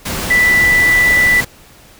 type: tone in noise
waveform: sine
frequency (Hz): 1977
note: B6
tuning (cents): +1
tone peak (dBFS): -8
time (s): 0.3-1.41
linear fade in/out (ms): 10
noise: pink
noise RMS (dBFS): -21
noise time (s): 0.05-1.45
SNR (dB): +10
effects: pink hiss -43 dBFS RMS until 1.99 s